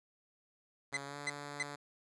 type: tone with pitch glide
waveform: 5% pulse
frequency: 140 to 144.44 Hz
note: C#3 to D3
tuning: +18 to -28 cents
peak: -32 dBFS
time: 0.92-1.76 s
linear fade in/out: 10 ms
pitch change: +54 cents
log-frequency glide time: 1.05-1.17 s
type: tone bursts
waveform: 40% pulse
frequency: 2030 Hz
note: B6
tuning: 47 cents sharp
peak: -32 dBFS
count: 3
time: 0.94-1.627 s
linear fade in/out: 2 ms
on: 29 ms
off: 300 ms
effects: resampled to 22050 Hz